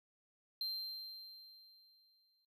triangle tone with exponential decay, 4149 Hz, C8, 15 cents flat, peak -34 dBFS, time 0.61-2.45 s, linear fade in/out 2 ms, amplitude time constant 400 ms, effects noise-tail reverb RT60 0.1 s tail -17 dB re dry

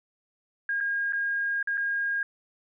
sine tone with dropouts, 1624 Hz, G#6, 39 cents flat, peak -25 dBFS, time 0.69-2.23 s, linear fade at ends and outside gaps 2 ms, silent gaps 0.804-0.808 / 1.124-1.132 / 1.628-1.673 / 1.773-1.777 s, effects none

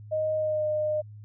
sine tone with pitch glide, 622.3 to 610.2 Hz, D#5 to D#5, 0 to -34 cents, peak -24 dBFS, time 0.11-1.02 s, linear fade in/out 20 ms, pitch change -34 cents, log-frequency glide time 0.36-0.66 s, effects added 105 Hz sine -42 dBFS peak until 1.24 s

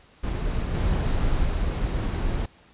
brown noise with level steps, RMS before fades -26 / -23 / -25 dBFS, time 0.23-2.46 s, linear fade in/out 10 ms, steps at 0.74 / 1.45 s, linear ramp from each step 5 ms, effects pink hiss -55 dBFS RMS until 2.73 s + resampled to 8000 Hz

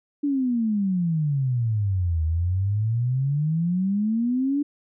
sine exponential two-way sweep, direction down then up, 293.7 to 78.2 to 293.7 Hz, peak -20 dBFS, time 0.23-4.63 s, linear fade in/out 10 ms, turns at 2.24 s, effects none

